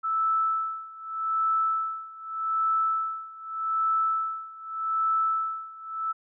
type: tone with tremolo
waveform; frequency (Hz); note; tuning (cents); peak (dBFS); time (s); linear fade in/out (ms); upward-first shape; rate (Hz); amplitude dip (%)
sine; 1315; E6; -5; -21; 0.03-6.13; 20; sine; 0.83; 90
effects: none